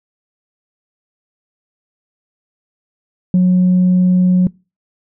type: tone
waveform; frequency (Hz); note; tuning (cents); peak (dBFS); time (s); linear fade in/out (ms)
sine; 182.1; F#3; -27; -6; 3.34-4.47; 2
effects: noise-tail reverb RT60 0.3 s tail -25 dB re dry + tanh soft clip ceiling -6 dBFS